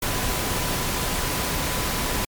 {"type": "tone in noise", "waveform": "sine", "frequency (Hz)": 1000, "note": "B5", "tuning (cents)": 21, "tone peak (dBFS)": -36, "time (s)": [0.02, 2.25], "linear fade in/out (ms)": 5, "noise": "pink", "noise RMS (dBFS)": -25, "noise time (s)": [0.02, 2.25], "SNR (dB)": -14, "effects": ["MP3 96 kbps"]}